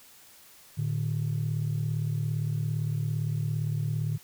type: tone pair together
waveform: sine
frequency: 112.2 / 149.77 Hz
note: A2 / D3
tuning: +34 / +34 cents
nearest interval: perfect fourth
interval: 500 cents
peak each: -28 dBFS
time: 0.77-4.18 s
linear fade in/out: 20 ms
effects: tanh soft clip ceiling -21 dBFS + white hiss -54 dBFS RMS until 4.23 s